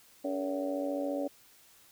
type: harmonic tone with a mistuned harmonic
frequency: 94.5 Hz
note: F#2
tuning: 37 cents sharp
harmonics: 3 / 4 / 5 / 6 / 7 / 8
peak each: -34 / -45 / -42 / -34 / -44 / -44 dBFS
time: 0.24-1.28 s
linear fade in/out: 10 ms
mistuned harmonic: 4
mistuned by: +150 cents
effects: white hiss -60 dBFS RMS until 1.91 s